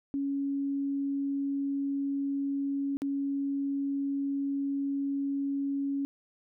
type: tone with dropouts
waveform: sine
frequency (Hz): 278.3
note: C#4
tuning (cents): +7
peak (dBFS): -28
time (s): 0.14-6.05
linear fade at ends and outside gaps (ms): 0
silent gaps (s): 2.97-3.019
effects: none